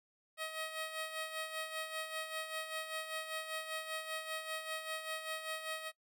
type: tone with tremolo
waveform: 10% pulse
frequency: 634 Hz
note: D#5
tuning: 32 cents sharp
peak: -29 dBFS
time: 0.37-5.92 s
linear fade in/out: 50 ms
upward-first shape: sine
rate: 5.1 Hz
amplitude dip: 60%
effects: noise-tail reverb RT60 0.1 s tail -20 dB re dry